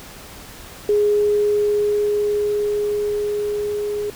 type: tone with level ramp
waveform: sine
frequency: 415.3 Hz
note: G#4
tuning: in tune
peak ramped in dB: -13 to -21 dBFS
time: 0.89-4.1 s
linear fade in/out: 2 ms
effects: pink hiss -39 dBFS RMS until 4.15 s